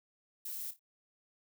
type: noise with echo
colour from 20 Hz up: violet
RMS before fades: -41 dBFS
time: 0.45-0.71 s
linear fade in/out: 5 ms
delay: 28 ms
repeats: 3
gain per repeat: -11 dB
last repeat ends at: 0.794 s
effects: none